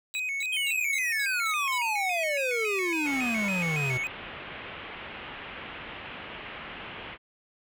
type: tone bursts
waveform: 30% pulse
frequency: 3902 Hz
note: B7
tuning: 22 cents flat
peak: -33 dBFS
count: 7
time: 0.14-1.778 s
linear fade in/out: 0 ms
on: 54 ms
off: 210 ms
type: tone with vibrato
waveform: triangle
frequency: 2356 Hz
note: D7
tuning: 5 cents sharp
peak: -27 dBFS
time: 0.15-4.07 s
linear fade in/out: 0 ms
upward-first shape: square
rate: 3.6 Hz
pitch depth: 110 cents each way
type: exponential sweep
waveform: square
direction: down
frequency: 3228 to 123.47 Hz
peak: -29 dBFS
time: 0.52-3.98 s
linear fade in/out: 10 ms
type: low-pass noise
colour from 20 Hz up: white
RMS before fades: -41 dBFS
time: 3.03-7.18 s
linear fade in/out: 50 ms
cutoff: 3100 Hz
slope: 48 dB/octave
effects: none